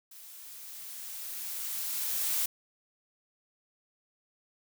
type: noise with level ramp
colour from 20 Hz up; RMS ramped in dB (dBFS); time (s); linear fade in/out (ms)
blue; -50 to -29; 0.11-2.46; 5
effects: none